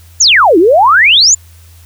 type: exponential two-way sweep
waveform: sine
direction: down then up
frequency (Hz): 7390 to 311.1 to 7390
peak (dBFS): -3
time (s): 0.2-1.35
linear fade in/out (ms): 10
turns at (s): 0.58
effects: added 84 Hz sine -36 dBFS peak until 1.85 s + white hiss -45 dBFS RMS until 1.85 s